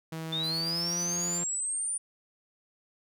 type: tone with pitch glide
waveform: sawtooth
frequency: 161.3 to 173.88 Hz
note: E3 to F3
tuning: -37 to -7 cents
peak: -31 dBFS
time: 0.12-1.44 s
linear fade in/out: 5 ms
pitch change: +130 cents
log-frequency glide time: 0.47-0.96 s
type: linear sweep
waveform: sine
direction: up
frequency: 3520 to 9397 Hz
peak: -29 dBFS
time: 0.32-1.98 s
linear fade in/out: 10 ms
type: tone with tremolo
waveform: sawtooth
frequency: 4700 Hz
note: D8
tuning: 1 cent sharp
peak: -36 dBFS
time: 0.43-1.39 s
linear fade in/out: 10 ms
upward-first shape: triangle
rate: 9 Hz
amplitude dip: 55%
effects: none